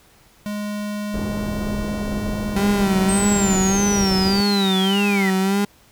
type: tone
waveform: square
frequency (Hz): 207.7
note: G#3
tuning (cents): 0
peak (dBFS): -25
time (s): 0.46-3.56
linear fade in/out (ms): 0
type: low-pass noise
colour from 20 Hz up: pink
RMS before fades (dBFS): -28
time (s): 1.14-4.41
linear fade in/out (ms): 0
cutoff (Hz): 600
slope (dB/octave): 12
type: tone with vibrato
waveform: 35% pulse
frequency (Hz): 196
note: G3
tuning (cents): 0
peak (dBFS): -15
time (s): 2.56-5.65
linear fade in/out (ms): 5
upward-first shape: sine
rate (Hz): 1.7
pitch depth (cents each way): 64
type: linear sweep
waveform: sine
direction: down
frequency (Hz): 8370 to 1886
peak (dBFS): -22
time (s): 3.09-5.3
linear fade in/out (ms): 0
effects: pink hiss -53 dBFS RMS until 5.91 s